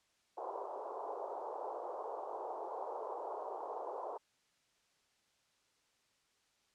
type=band-pass noise; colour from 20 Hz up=white; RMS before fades=-43 dBFS; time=0.37-4.18 s; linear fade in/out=10 ms; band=390 to 1000 Hz; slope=48 dB/octave; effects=white hiss -75 dBFS RMS until 6.74 s + low-pass 7000 Hz 12 dB/octave